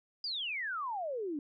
sine exponential sweep, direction down, 4978 to 277.2 Hz, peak -34 dBFS, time 0.24-1.39 s, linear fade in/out 2 ms, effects none

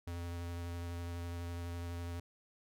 square tone with vibrato, 86.1 Hz, F2, 24 cents flat, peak -40 dBFS, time 0.07-2.2 s, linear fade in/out 5 ms, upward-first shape sine, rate 12 Hz, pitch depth 14 cents each way, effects none

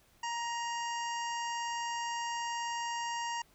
harmonic tone, 939 Hz, A#5, 12 cents sharp, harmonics 1 / 2 / 3 / 5 / 6 / 7 / 8, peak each -35 / -42 / -43 / -51 / -48 / -49 / -51 dBFS, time 0.23-3.42 s, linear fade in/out 5 ms, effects pink hiss -66 dBFS RMS until 3.54 s

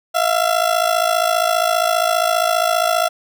30% pulse ring-modulated tone, 677 Hz, E5, 46 cents sharp, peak -9 dBFS, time 0.14-3.09 s, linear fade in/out 20 ms, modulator 27.5 Hz, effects none

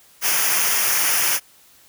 white noise with comb filter, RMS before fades -19 dBFS, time 0.21-1.4 s, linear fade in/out 50 ms, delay 0.25 ms, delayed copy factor -0.7, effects white hiss -52 dBFS RMS until 1.88 s

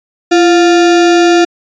sine tone with sample-and-hold, 341.3 Hz, F4, 40 cents flat, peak -4 dBFS, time 0.31-1.45 s, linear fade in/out 10 ms, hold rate 1050 Hz, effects resampled to 16000 Hz

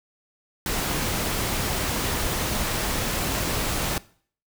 pink noise, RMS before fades -26 dBFS, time 0.66-3.98 s, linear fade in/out 2 ms, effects noise-tail reverb RT60 0.5 s tail -20 dB re dry

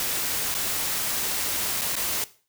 white noise with dropouts, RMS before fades -27 dBFS, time 0-2.24 s, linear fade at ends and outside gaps 1 ms, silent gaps 0.542-0.549 / 1.812-1.817 / 1.955-1.965 s, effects noise-tail reverb RT60 0.4 s tail -17 dB re dry

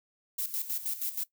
violet noise with tremolo, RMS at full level -32 dBFS, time 0.38-1.24 s, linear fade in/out 10 ms, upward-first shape square, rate 6.3 Hz, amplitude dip 70%, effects noise-tail reverb RT60 0.1 s tail -18 dB re dry

